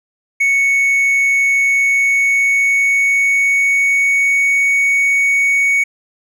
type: tone with pitch glide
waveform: triangle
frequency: 2217 to 2231 Hz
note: C#7 to C#7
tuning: 0 to +11 cents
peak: -9 dBFS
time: 0.4-5.84 s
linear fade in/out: 10 ms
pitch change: +11 cents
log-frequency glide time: 1.54-4.65 s
effects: none